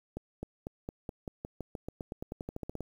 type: accelerating click train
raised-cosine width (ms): 2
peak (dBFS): -24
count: 21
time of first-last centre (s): 0.17-2.807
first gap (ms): 260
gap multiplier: 0.92
effects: 9-bit